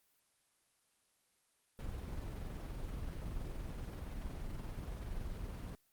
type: noise with amplitude modulation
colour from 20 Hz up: brown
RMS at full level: -41 dBFS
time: 1.79-5.75 s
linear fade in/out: 0 ms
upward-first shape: sine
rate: 21.1 Hz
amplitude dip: 30%
effects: white hiss -75 dBFS RMS until 5.92 s + Opus 24 kbps